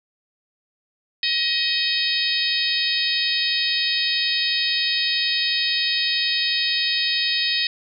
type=harmonic tone; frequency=631 Hz; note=D#5; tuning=24 cents sharp; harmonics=3 / 4 / 5 / 6 / 7 / 8; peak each=-28 / -27 / -28 / -24 / -25 / -28 dBFS; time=1.23-7.67 s; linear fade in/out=2 ms; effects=none